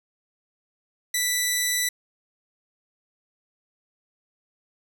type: tone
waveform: 10% pulse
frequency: 1975.5 Hz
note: B6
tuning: in tune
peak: -13 dBFS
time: 1.14-1.89 s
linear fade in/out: 5 ms
effects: none